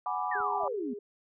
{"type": "chord", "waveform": "sine", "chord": "G# half-diminished seventh", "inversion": "third", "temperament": "equal", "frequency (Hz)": [740, 830.6, 987.8, 1174.7], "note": ["F#5", "G#5", "B5", "D6"], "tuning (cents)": [0, 0, 0, 0], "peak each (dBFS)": -35, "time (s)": [0.06, 0.68], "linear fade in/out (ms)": 2}
{"type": "exponential sweep", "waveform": "sine", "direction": "down", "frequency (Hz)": [1923, 227], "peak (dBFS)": -32, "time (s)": [0.31, 0.94], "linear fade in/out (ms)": 10}
{"type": "tone with vibrato", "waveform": "sine", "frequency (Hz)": 408.5, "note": "G#4", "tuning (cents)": -29, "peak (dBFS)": -38, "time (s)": [0.35, 0.99], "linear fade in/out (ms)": 5, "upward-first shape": "triangle", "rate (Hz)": 2.4, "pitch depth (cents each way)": 22}
{"type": "clicks", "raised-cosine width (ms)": 2, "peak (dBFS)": -39, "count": 2, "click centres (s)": [0.405, 0.635]}
{"effects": []}